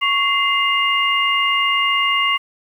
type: tone cluster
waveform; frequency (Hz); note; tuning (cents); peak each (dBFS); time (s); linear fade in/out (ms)
sine; 1111 / 2081 / 2823; C#6 / C7 / F7; +4 / -10 / +18; -19; 0.01-2.38; 20
effects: 8-bit